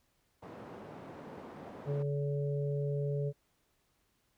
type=band-pass noise; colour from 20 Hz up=white; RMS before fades=-48 dBFS; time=0.42-2.03 s; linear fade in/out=10 ms; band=120 to 630 Hz; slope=12 dB/octave
type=harmonic tone; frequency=142.7 Hz; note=D3; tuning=49 cents flat; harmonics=1 / 3 / 4; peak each=-32 / -37 / -42 dBFS; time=1.85-3.33 s; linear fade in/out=50 ms
effects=pink hiss -75 dBFS RMS until 4.37 s